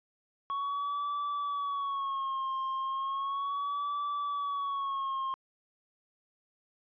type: tone with vibrato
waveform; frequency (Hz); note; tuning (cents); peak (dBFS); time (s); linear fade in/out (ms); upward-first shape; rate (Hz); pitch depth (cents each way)
triangle; 1108.7; C#6; 0; -29; 0.5-5.34; 0; sine; 0.35; 74
effects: resampled to 11025 Hz